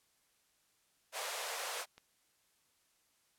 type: high-pass noise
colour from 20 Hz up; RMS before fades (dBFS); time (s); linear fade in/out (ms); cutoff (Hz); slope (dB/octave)
pink; -40; 1.12-1.86; 50; 470; 48
type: click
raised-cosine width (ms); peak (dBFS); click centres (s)
0.2; -37; 1.98
effects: white hiss -74 dBFS RMS until 3.38 s + low-pass 12000 Hz 12 dB/octave